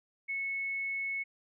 sine tone, 2200 Hz, C#7, 14 cents flat, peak -32 dBFS, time 0.28-1.24 s, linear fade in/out 20 ms, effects none

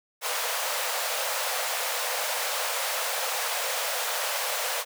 pink high-pass noise, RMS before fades -29 dBFS, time 0.21-4.85 s, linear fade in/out 50 ms, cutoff 480 Hz, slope 96 dB/octave, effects none

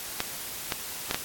clicks, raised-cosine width 0.2 ms, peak -9 dBFS, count 4, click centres 0.204 / 0.722 / 1.111 / 1.145 s, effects white hiss -37 dBFS RMS until 1.24 s + AAC 64 kbps

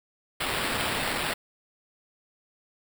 white noise with sample-and-hold, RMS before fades -29 dBFS, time 0.4-1.34 s, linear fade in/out 10 ms, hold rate 6300 Hz, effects none

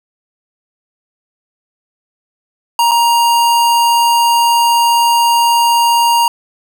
square tone with dropouts, 939 Hz, A#5, 12 cents sharp, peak -9 dBFS, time 2.79-6.28 s, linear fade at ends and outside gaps 2 ms, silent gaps 2.912-2.916 s, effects none

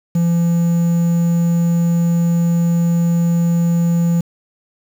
triangle tone with quantisation, 170 Hz, F3, 46 cents flat, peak -10 dBFS, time 0.15-4.21 s, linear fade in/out 5 ms, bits 6, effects none

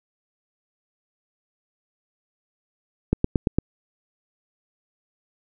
click train, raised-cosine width 3 ms, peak -5 dBFS, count 5, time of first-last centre 3.13-3.586 s, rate 8.78 Hz, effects none

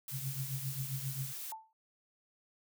blue noise, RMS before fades -43 dBFS, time 0.08-1.52 s, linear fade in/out 2 ms
sine tone with tremolo, 134.3 Hz, C3, 46 cents sharp, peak -33 dBFS, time 0.11-1.33 s, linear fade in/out 50 ms, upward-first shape triangle, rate 7.5 Hz, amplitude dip 90%
sine tone with exponential decay, 883 Hz, A5, 6 cents sharp, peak -37 dBFS, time 1.52-1.73 s, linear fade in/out 1 ms, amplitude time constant 45 ms
effects none

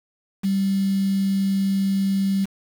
sine tone with quantisation, 194.9 Hz, G3, 10 cents flat, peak -18 dBFS, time 0.43-2.46 s, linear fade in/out 20 ms, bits 6, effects none

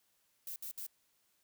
violet noise bursts, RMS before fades -43 dBFS, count 3, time 0.47-0.866 s, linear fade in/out 2 ms, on 90 ms, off 63 ms, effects white hiss -75 dBFS RMS until 1.43 s

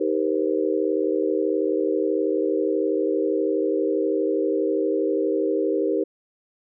sine chord, C minor seventh, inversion first, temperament just, 314 / 392.4 / 470.9 / 523.3 Hz, Eb4 / G4 / Bb4 / C5, +16 / +2 / +18 / 0 cents, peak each -25 / -24 / -25 / -28 dBFS, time 0-6.04 s, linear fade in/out 10 ms, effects none

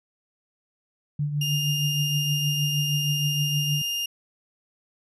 sine tone with tremolo, 146.83 Hz, D3, in tune, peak -21 dBFS, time 1.19-3.82 s, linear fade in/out 5 ms, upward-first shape triangle, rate 6.4 Hz, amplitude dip 60%
35% pulse tone, 2820 Hz, F7, 16 cents sharp, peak -24 dBFS, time 1.41-4.06 s, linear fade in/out 5 ms
effects resampled to 32000 Hz

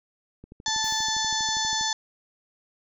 click train, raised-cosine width 3 ms, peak -31 dBFS, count 18, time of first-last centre 0.44-1.811 s, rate 12.4 Hz
harmonic tone, 877 Hz, A5, 6 cents flat, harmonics 1 / 2 / 4 / 5 / 6 / 7 / 8, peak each -30 / -32 / -30 / -32 / -34 / -31 / -36 dBFS, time 0.66-1.93 s, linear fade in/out 2 ms
white noise with exponential decay, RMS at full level -43 dBFS, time 0.84-1.4 s, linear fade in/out 5 ms, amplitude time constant 120 ms
effects none

